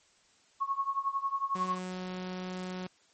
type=tone with tremolo; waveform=sine; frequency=1098 Hz; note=C#6; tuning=17 cents flat; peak=-25 dBFS; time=0.6-1.79 s; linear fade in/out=20 ms; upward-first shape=triangle; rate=11 Hz; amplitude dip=95%
type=tone with pitch glide; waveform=sawtooth; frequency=185 to 183.62 Hz; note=F#3 to F#3; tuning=0 to -13 cents; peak=-32 dBFS; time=1.55-2.87 s; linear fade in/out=5 ms; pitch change=-13 cents; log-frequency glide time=1.68-1.76 s
effects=white hiss -65 dBFS RMS until 3.13 s + MP3 32 kbps